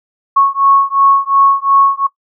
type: beating tone pair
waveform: sine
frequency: 1101 / 1103.8 Hz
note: C#6 / C#6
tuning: -12 / -8 cents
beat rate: 2.8 Hz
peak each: -11 dBFS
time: 0.36-2.07 s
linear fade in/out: 10 ms
effects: noise-tail reverb RT60 0.1 s tail -18 dB re dry